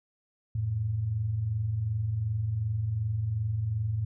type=tone pair together; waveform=sine; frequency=87.31 / 110 Hz; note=F2 / A2; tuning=0 / 0 cents; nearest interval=major third; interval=400 cents; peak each=-36 / -27 dBFS; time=0.55-4.05 s; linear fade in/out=5 ms; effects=none